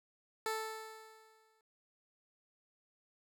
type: tone with exponential decay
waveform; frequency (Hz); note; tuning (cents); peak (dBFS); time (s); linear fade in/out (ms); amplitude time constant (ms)
15% pulse; 440; A4; 0; -27; 0.46-1.61; 1; 250
effects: none